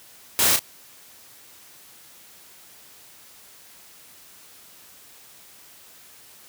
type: noise with echo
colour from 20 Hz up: white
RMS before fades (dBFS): -19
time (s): 0.39-0.56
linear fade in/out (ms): 0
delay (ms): 32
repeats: 1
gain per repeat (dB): -7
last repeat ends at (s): 0.592
effects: white hiss -49 dBFS RMS until 6.48 s + high-pass 60 Hz 12 dB/octave